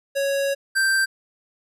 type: tone pair in turn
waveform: square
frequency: 554.4 / 1568.1 Hz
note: C#5 / G6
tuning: 0 / 0 cents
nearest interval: octave + tritone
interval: 1800 cents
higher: second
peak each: -21 / -18 dBFS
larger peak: second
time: 0.15-0.55 / 0.75-1.06 s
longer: first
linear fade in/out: 20 ms
effects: resampled to 32000 Hz